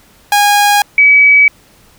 sawtooth / sine tone pair in turn, 820 / 2281 Hz, G#5 / C#7, -22 / +49 cents, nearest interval octave + tritone, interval 1771 cents, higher second, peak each -3 dBFS, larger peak neither, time 0.32-0.82 / 0.98-1.48 s, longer neither, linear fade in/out 2 ms, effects pink hiss -46 dBFS RMS until 1.98 s

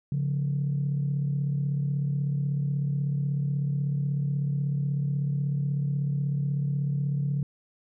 sine tone pair together, 140.72 / 177 Hz, C#3 / F3, +26 / +23 cents, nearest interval major third, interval 397 cents, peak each -24 / -32 dBFS, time 0.12-7.43 s, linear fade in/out 2 ms, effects tanh soft clip ceiling -19 dBFS

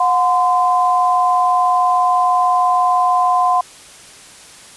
sine tone pair together, 725 / 1028.8 Hz, F#5 / C6, -35 / -30 cents, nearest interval tritone, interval 605 cents, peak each -14 dBFS, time 0-3.61 s, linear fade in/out 5 ms, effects white hiss -40 dBFS RMS until 4.76 s + resampled to 24000 Hz

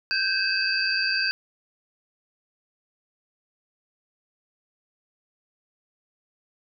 sine tone cluster, 1554 / 1614 / 2594 / 4589 / 4776 Hz, G6 / G#6 / E7 / D8 / D8, -16 / -50 / -28 / -41 / +28 cents, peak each -26 / -32 / -29 / -29 / -28 dBFS, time 0.11-1.31 s, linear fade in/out 0 ms, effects none

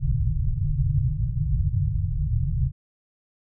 white low-pass noise, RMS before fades -23 dBFS, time 0-2.72 s, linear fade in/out 50 ms, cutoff 150 Hz, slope 96 dB/octave, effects none

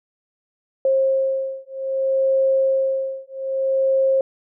sine beating tone pair, 534 / 534.62 Hz, C5 / C5, +35 / +37 cents, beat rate 0.62 Hz, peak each -20 dBFS, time 0.85-4.21 s, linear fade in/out 2 ms, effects none

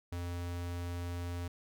square tone, 87.31 Hz, F2, in tune, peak -37 dBFS, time 0.12-1.48 s, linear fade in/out 5 ms, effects none

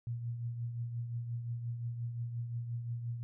sine tone with tremolo, 118.3 Hz, A#2, 26 cents sharp, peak -33 dBFS, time 0.07-3.23 s, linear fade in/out 0 ms, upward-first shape triangle, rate 5.7 Hz, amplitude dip 55%, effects none

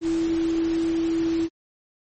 sine tone in noise, 329.6 Hz, E4, in tune, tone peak -20 dBFS, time 0.01-1.49 s, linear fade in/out 50 ms, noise pink, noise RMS -38 dBFS, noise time 0.01-1.49 s, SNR +15 dB, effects MP3 32 kbps

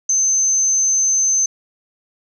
sine tone, 6210 Hz, G8, 17 cents flat, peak -13 dBFS, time 0.09-1.46 s, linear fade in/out 5 ms, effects none

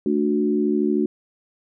sine chord, D major, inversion second, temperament equal with one note detuned, 220 / 293.7 / 366.2 Hz, A3 / D4 / F#4, 0 / 0 / -18 cents, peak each -22 dBFS, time 0.06-1.06 s, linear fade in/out 2 ms, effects none

